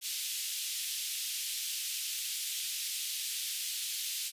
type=high-pass noise; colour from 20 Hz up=pink; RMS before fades=-36 dBFS; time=0.01-4.32 s; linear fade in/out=50 ms; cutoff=2900 Hz; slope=24 dB/octave; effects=resampled to 32000 Hz